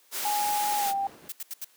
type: noise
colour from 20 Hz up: white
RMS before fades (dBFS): -32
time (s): 0.11-0.94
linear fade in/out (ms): 50
type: tone with pitch glide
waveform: sine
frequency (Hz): 830.6 to 790.3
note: G#5 to G5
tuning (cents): 0 to +14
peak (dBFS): -25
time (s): 0.25-1.07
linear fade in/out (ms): 2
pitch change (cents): -86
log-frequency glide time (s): 0.77-0.9
type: noise with tremolo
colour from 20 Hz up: brown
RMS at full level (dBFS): -37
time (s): 0.41-1.29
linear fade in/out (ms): 10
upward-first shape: sine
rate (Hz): 4.8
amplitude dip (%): 35
type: noise bursts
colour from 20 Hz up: blue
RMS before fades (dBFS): -35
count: 4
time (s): 1.29-1.646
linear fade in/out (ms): 5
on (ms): 32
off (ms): 76
effects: white hiss -61 dBFS RMS until 1.76 s + high-pass 300 Hz 12 dB/octave